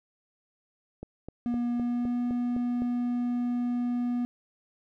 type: click train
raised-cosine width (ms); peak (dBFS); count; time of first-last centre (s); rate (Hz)
2; -25; 8; 1.03-2.82; 3.91
type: tone with pitch glide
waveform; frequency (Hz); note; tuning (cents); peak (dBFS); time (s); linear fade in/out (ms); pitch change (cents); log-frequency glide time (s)
triangle; 240 to 243.2; B3 to B3; -49 to -26; -24; 1.46-4.25; 0; +23; 1.72-2.19
effects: none